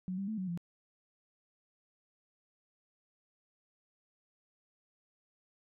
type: tone with pitch steps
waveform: sine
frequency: 184.4 / 196.1 / 218.4 / 186.7 / 172 Hz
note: F#3 / G3 / A3 / F#3 / F3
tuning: -6 / +1 / -13 / +16 / -26 cents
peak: -34 dBFS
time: 0.08-0.575 s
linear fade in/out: 0 ms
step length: 99 ms
effects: none